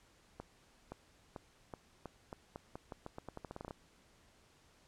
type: accelerating click train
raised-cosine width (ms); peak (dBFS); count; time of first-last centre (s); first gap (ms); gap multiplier
1; -30; 20; 0.4-3.709; 520; 0.85
effects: pink hiss -67 dBFS RMS until 4.87 s + low-pass 9000 Hz 12 dB/octave